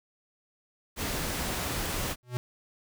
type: noise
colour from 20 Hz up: pink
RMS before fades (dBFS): -32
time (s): 0.96-2.16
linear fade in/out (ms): 50
type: tone with exponential growth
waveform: square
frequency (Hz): 123.5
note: B2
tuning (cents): 0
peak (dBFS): -26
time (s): 2.23-2.37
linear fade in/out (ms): 0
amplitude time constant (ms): 29
effects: none

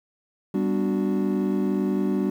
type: chord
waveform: triangle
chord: G major seventh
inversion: none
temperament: equal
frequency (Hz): 196 / 246.9 / 293.7 / 370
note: G3 / B3 / D4 / F#4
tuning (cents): 0 / 0 / 0 / 0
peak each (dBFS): -22 / -27 / -25 / -26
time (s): 0.54-2.3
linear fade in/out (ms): 5
effects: tanh soft clip ceiling -9 dBFS + 9-bit

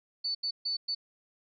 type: tone bursts at uneven times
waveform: sine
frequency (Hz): 4497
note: C#8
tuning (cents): +24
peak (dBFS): -29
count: 4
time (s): 0.24-0.35 / 0.43-0.51 / 0.65-0.77 / 0.88-0.95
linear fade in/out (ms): 10
effects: none

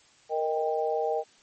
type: chord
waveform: sine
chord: Eb major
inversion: second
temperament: equal with one note detuned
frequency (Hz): 466.2 / 622.3 / 791.3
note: Bb4 / Eb5 / G5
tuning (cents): 0 / 0 / +16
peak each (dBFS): -28 / -30 / -30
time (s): 0.29-1.24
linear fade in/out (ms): 50
effects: white hiss -59 dBFS RMS until 1.42 s + MP3 32 kbps

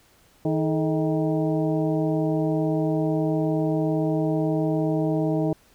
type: harmonic tone with a mistuned harmonic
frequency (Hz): 157.7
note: D#3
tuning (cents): +24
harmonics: 1 / 2 / 3 / 4 / 5 / 6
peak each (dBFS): -25 / -24 / -29 / -29 / -36 / -43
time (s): 0.45-5.53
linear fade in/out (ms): 2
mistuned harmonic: 3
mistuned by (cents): -150
effects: pink hiss -58 dBFS RMS until 5.74 s

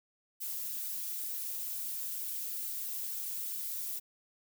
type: noise with flanger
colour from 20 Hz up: violet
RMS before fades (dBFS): -38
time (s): 0.4-4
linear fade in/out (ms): 20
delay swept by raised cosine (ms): 1.3 to 7.2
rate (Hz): 2.2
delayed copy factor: +0.75
effects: none

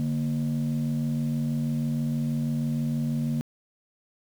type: tone pair together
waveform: sine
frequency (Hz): 146.84 / 233.1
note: D3 / A#3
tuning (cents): 0 / 0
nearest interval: minor sixth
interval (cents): 800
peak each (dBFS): -25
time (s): 0-3.41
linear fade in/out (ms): 0
effects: tanh soft clip ceiling -21 dBFS + 8-bit

